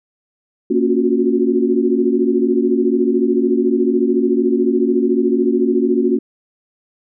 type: chord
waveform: sine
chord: Gb major seventh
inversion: first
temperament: equal with one note detuned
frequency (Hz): 233.1 / 277.2 / 356.2 / 370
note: Bb3 / Db4 / F4 / Gb4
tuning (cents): 0 / 0 / +34 / 0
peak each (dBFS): -18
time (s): 0.7-6.19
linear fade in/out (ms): 10
effects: none